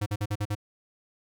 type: tone bursts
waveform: square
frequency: 103.83 Hz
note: G#2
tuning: in tune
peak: -27 dBFS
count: 6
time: 0.01-0.552 s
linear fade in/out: 10 ms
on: 52 ms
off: 46 ms
effects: none